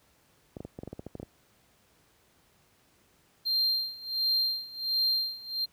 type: clicks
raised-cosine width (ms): 2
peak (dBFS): -25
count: 12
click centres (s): 0.568 / 0.605 / 0.65 / 0.789 / 0.834 / 0.876 / 0.93 / 0.994 / 1.066 / 1.153 / 1.199 / 1.23
type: tone with tremolo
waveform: triangle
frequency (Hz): 4179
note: C8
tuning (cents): -3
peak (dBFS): -22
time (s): 3.45-5.66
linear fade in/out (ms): 20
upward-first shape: sine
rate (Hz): 1.4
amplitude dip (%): 90
effects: pink hiss -65 dBFS RMS until 5.72 s + high-pass 60 Hz 12 dB/octave